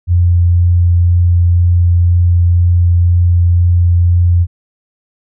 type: tone with vibrato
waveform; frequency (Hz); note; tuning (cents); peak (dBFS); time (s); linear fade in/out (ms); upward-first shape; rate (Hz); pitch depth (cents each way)
sine; 87.31; F2; 0; -6; 0.07-4.47; 50; triangle; 2; 9
effects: none